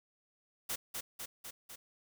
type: noise with echo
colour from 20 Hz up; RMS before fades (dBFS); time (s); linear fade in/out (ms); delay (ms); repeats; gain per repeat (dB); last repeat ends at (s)
white; -37; 0.69-0.76; 10; 250; 4; -3; 1.76
effects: none